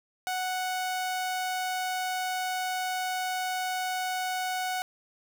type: tone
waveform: sawtooth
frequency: 740 Hz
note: F#5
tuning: in tune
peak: -25 dBFS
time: 0.27-4.82 s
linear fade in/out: 0 ms
effects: none